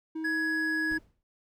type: tone with pitch glide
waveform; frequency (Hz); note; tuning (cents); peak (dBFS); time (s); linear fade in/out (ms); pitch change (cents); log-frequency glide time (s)
triangle; 318.3 to 316.1; D#4 to D#4; +39 to +27; -30; 0.15-0.99; 10; -12; 0.38-0.73
type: tone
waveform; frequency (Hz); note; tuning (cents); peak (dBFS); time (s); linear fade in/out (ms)
triangle; 1675; G#6; +14; -26; 0.24-0.98; 10
type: noise with exponential decay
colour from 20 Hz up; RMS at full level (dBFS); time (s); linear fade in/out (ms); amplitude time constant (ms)
brown; -42; 0.91-1.23; 1; 68
effects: none